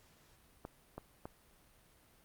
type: clicks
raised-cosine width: 1 ms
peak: -29 dBFS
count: 3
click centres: 0.651 / 0.98 / 1.255 s
effects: pink hiss -66 dBFS RMS until 2.24 s + Opus 48 kbps